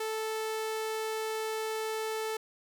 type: tone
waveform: sawtooth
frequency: 438.9 Hz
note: A4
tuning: 4 cents flat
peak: -28 dBFS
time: 0-2.37 s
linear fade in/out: 5 ms
effects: none